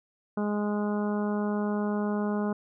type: harmonic tone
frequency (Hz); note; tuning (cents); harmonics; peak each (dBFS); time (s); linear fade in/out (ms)
207.7; G#3; 0; 1 / 2 / 3 / 4 / 5 / 6 / 7; -27 / -33 / -37 / -39 / -41 / -43 / -44; 0.37-2.53; 5
effects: none